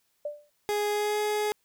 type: tone with exponential decay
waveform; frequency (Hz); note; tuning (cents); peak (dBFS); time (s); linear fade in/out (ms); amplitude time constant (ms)
sine; 590; D5; +8; -27; 0.25-0.5; 5; 53
type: tone with pitch glide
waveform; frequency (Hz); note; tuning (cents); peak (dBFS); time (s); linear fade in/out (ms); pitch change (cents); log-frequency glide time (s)
30% pulse; 415.3 to 420.6; G#4 to G#4; 0 to +22; -23; 0.69-1.52; 0; +22; 0.9-1.19
effects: white hiss -72 dBFS RMS until 1.64 s